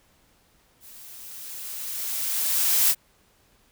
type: noise with level ramp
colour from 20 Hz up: blue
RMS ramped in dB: -47 to -18 dBFS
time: 0.8-2.95 s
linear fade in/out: 50 ms
effects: pink hiss -62 dBFS RMS until 3.71 s